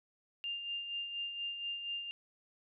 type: tone with tremolo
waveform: sine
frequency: 2800 Hz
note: F7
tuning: 4 cents sharp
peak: -35 dBFS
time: 0.44-2.11 s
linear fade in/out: 0 ms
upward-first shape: sine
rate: 4.2 Hz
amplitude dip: 50%
effects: none